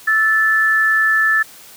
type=tone pair together; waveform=sine; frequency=1318.5 / 1749.4 Hz; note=E6 / A6; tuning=0 / -10 cents; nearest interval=perfect fourth; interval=490 cents; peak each=-20 / -12 dBFS; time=0.07-1.43 s; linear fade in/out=10 ms; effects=white hiss -41 dBFS RMS until 1.76 s + high-pass 80 Hz 12 dB/octave